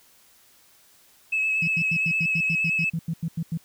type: tone with vibrato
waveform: sine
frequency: 2588 Hz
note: E7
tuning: 32 cents flat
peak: -20 dBFS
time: 1.32-2.9 s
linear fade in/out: 10 ms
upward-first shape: triangle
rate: 8.6 Hz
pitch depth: 26 cents each way
type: tone bursts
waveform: sine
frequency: 164.81 Hz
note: E3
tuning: in tune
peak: -23 dBFS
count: 14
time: 1.62-3.575 s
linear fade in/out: 5 ms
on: 57 ms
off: 89 ms
effects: tanh soft clip ceiling -17 dBFS + white hiss -57 dBFS RMS until 3.64 s